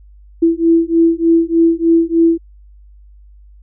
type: beating tone pair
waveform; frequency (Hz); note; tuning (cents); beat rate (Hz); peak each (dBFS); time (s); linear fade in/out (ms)
sine; 330.4 / 333.7; E4 / E4; +4 / +21; 3.3; -12; 0.42-2.38; 10
effects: added 50 Hz sine -39 dBFS peak until 3.62 s